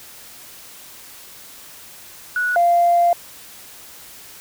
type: tone pair in turn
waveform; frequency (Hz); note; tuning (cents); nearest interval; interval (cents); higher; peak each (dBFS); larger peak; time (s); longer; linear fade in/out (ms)
sine; 1469 / 693.3; F#6 / F5; -13 / -13; octave + minor second; 1300; first; -17 / -11; second; 2.36-2.56 / 2.56-3.13; second; 2
effects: tanh soft clip ceiling -7 dBFS + white hiss -41 dBFS RMS until 4.4 s